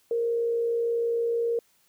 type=tone with frequency modulation; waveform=sine; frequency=466.2 Hz; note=A#4; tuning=in tune; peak=-23 dBFS; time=0.11-1.59 s; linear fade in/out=2 ms; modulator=58.3 Hz; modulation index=0.24; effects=white hiss -65 dBFS RMS until 1.88 s